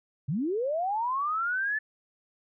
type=linear sweep; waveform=sine; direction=up; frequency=121.4 to 1760 Hz; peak=-26 dBFS; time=0.28-1.79 s; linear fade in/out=10 ms; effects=none